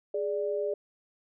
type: tone pair together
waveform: sine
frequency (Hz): 415.3 / 587.3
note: G#4 / D5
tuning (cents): 0 / 0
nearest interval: tritone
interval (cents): 600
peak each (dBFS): -30 / -31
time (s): 0.14-0.74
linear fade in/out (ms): 5
effects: none